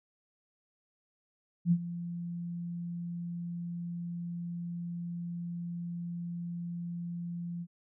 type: tone with ADSR envelope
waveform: sine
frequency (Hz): 172.3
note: F3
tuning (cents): -23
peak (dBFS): -20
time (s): 1.65-7.67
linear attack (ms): 65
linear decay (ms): 61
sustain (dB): -15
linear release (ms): 54
effects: none